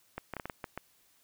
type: clicks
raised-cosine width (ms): 0.5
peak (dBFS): -22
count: 8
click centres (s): 0.18 / 0.337 / 0.367 / 0.398 / 0.456 / 0.498 / 0.642 / 0.776
effects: white hiss -67 dBFS RMS until 1.23 s